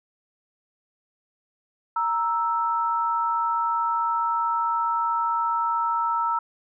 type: tone pair together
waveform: sine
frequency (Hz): 932.3 / 1318.5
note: A#5 / E6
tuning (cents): 0 / 0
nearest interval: tritone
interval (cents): 600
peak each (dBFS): -24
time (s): 1.96-6.39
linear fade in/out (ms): 5
effects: none